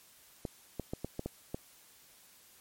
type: clicks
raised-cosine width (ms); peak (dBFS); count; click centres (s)
2; -22; 7; 0.452 / 0.797 / 0.935 / 1.046 / 1.194 / 1.26 / 1.545
effects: white hiss -60 dBFS RMS until 2.6 s + MP3 64 kbps